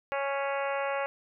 harmonic tone with a mistuned harmonic, 277.2 Hz, C#4, in tune, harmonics 2 / 3 / 4 / 5 / 6 / 7 / 8 / 9 / 10, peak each -31 / -35 / -37 / -39 / -41 / -42 / -43 / -44 / -45 dBFS, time 0.12-1.06 s, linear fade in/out 0 ms, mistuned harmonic 7, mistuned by +22 cents, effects none

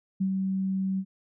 sine tone with ADSR envelope, 191.1 Hz, G3, 44 cents flat, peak -22 dBFS, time 0.2-1.05 s, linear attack 14 ms, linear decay 82 ms, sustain -3 dB, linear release 63 ms, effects none

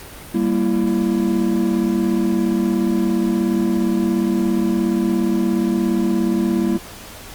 triangle chord, E diminished, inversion first, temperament equal with one note detuned, 196 / 233.1 / 334.4 Hz, G3 / Bb3 / E4, 0 / 0 / +25 cents, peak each -18 dBFS, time 0.34-6.78 s, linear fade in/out 10 ms, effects pink hiss -37 dBFS RMS until 7.34 s + Opus 48 kbps

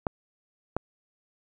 clicks, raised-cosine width 1 ms, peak -12 dBFS, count 2, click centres 0.068 / 0.766 s, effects none

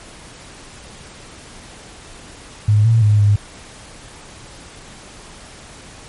sine tone with pitch steps, 105.3 / 113.8 / 104.9 / 102.9 Hz, G#2 / A#2 / G#2 / G#2, +24 / -41 / +18 / -16 cents, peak -9 dBFS, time 2.68-3.36 s, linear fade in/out 5 ms, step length 170 ms, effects pink hiss -39 dBFS RMS until 6.08 s + MP3 48 kbps

